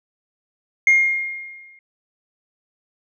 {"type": "tone with exponential decay", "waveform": "sine", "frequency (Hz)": 2131, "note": "C7", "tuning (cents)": 31, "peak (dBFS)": -7, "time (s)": [0.87, 1.79], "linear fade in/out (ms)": 2, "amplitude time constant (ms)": 200, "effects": ["tanh soft clip ceiling -8 dBFS"]}